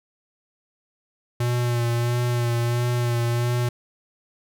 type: tone with vibrato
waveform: square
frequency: 120 Hz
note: B2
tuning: 49 cents flat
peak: -21 dBFS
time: 1.4-3.69 s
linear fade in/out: 5 ms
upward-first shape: sine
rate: 1.5 Hz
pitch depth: 28 cents each way
effects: none